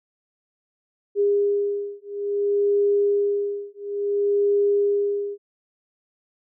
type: beating tone pair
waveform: sine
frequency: 405.7 / 406.28 Hz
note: G#4 / G#4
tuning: -41 / -38 cents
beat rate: 0.58 Hz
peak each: -22 dBFS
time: 1.15-5.38 s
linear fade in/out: 50 ms
effects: none